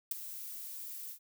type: noise with ADSR envelope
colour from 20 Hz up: violet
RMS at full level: -30 dBFS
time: 0.11-1.19 s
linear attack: 4 ms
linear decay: 14 ms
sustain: -14 dB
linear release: 83 ms
effects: none